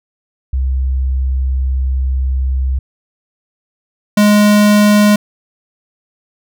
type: tone pair in turn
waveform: sine / square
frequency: 65.41 / 208 Hz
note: C2 / G#3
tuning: 0 / +3 cents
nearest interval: octave + minor sixth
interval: 2003 cents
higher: second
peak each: -12 / -7 dBFS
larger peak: second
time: 0.53-2.79 / 4.17-5.16 s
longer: first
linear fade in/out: 5 ms
effects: none